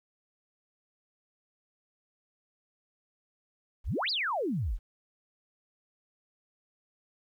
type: exponential two-way sweep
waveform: sine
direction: up then down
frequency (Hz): 32.05 to 5070 to 32.05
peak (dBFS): -28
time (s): 3.84-4.79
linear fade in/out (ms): 50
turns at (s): 4.1
effects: 11-bit